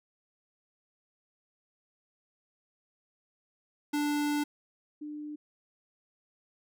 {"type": "tone pair in turn", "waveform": ["square", "sine"], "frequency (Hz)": [293.7, 298.7], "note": ["D4", "D4"], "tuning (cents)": [0, 29], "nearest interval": "unison", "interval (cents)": 29, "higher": "second", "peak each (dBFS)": [-28, -37], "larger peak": "first", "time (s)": [[3.93, 4.44], [5.01, 5.36]], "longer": "first", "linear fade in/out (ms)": 10, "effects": []}